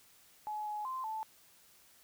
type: tone with pitch steps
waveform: sine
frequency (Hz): 848 / 842 / 1041 / 876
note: G#5 / G#5 / C6 / A5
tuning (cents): +36 / +24 / -9 / -8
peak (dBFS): -36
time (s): 0.47-1.23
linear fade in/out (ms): 0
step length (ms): 190
effects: white hiss -63 dBFS RMS until 2.03 s